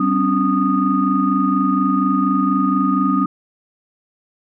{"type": "tone cluster", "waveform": "sine", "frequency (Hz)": [192.8, 261.2, 285.4, 1235], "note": ["G3", "C4", "D4", "D#6"], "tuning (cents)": [-28, -3, -49, -13], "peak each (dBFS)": -19, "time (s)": [0, 3.26], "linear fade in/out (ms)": 5, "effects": ["tanh soft clip ceiling -3 dBFS"]}